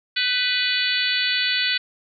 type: harmonic tone with a mistuned harmonic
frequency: 494.3 Hz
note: B4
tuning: 1 cent sharp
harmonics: 3 / 4 / 5 / 6 / 7 / 8 / 9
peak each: -27 / -27 / -27 / -27 / -27 / -27 / -27 dBFS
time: 0.16-1.78 s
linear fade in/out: 10 ms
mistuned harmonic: 3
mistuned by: +27 cents
effects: none